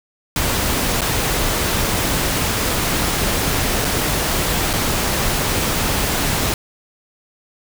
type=noise with dropouts; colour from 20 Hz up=pink; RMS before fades=-19 dBFS; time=0.36-6.54 s; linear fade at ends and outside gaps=1 ms; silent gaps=1.009-1.017 / 3.846-3.85 / 4.732-4.736 s; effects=none